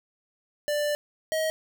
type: tone pair in turn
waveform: square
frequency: 590 / 633.2 Hz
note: D5 / D#5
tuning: +8 / +30 cents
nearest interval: minor second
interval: 122 cents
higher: second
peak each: -25 dBFS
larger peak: neither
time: 0.68-0.95 / 1.32-1.5 s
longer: first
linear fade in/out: 0 ms
effects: none